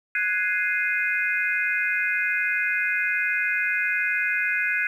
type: chord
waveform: sine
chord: Ab dominant seventh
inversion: third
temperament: equal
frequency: 1480 / 1661.2 / 2093 / 2489 Hz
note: Gb6 / Ab6 / C7 / Eb7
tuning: 0 / 0 / 0 / 0 cents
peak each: -27 dBFS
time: 0.15-4.87 s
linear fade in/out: 2 ms
effects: 9-bit